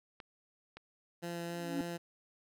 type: clicks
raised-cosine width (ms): 0.3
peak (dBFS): -31 / -32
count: 2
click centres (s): 0.202 / 0.77
type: tone with vibrato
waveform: 15% pulse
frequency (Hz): 171.1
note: F3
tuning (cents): -35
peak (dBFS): -32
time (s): 1.22-1.98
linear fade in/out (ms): 20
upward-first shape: sine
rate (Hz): 3.5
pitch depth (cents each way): 9
type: tone with exponential growth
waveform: triangle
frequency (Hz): 280.1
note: C#4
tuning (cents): +18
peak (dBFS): -28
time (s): 1.46-1.81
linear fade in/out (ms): 0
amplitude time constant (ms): 75
effects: none